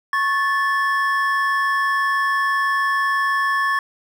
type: tone pair together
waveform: triangle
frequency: 1100 / 1746.1 Hz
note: C#6 / A6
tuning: -14 / -14 cents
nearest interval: minor sixth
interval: 800 cents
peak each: -18 dBFS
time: 0.13-3.79 s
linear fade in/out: 2 ms
effects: none